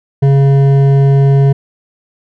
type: tone with hard clipping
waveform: triangle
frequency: 138.1 Hz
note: C#3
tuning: 6 cents flat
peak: -7 dBFS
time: 0.22-1.53 s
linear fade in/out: 10 ms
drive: 13 dB
effects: none